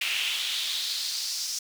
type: noise with high-pass filter sweep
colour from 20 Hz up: brown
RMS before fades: -30 dBFS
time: 0.01-1.59 s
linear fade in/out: 5 ms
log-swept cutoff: 2600 to 5700 Hz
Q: 3.6
effects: none